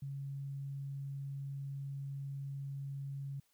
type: tone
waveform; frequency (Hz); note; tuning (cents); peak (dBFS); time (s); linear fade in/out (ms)
sine; 138.59; C#3; 0; -39; 0.02-3.4; 5
effects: white hiss -75 dBFS RMS until 3.53 s